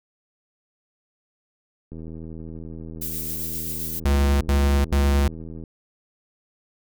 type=click train; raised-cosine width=3 ms; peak=-25 dBFS; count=301; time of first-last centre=1.92-5.637 s; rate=80.7 Hz
type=noise with tremolo; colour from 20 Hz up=violet; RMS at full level=-29 dBFS; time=3.01-4 s; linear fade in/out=10 ms; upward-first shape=sine; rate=7.6 Hz; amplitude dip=25%
type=tone bursts; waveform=square; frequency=70.2 Hz; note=C#2; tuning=22 cents sharp; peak=-17 dBFS; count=3; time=4.05-5.28 s; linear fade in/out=5 ms; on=360 ms; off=75 ms
effects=none